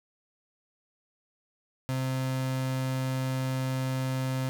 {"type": "tone", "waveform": "35% pulse", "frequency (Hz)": 130.81, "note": "C3", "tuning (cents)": 0, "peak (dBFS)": -26, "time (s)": [1.89, 4.49], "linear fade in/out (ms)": 0, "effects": []}